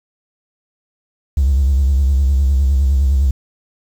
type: tone with vibrato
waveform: triangle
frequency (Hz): 68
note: C#2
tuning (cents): -33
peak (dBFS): -7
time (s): 1.37-3.31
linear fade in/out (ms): 5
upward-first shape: sine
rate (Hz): 9.8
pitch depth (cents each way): 100
effects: tanh soft clip ceiling -7 dBFS + 7-bit